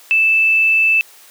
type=tone; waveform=sine; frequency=2637 Hz; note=E7; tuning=in tune; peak=-10 dBFS; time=0.11-1.01 s; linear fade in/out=0 ms; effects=white hiss -44 dBFS RMS until 1.3 s + high-pass 400 Hz 12 dB/octave